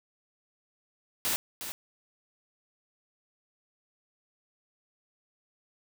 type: noise with echo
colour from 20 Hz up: white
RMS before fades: -29 dBFS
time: 1.25-1.36 s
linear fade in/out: 0 ms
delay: 360 ms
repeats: 1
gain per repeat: -9 dB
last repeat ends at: 1.72 s
effects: none